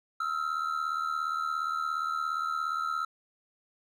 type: ring-modulated tone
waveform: triangle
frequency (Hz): 1328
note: E6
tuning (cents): +12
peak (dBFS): -24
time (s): 0.2-3.05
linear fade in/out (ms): 5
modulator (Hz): 38.6
effects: none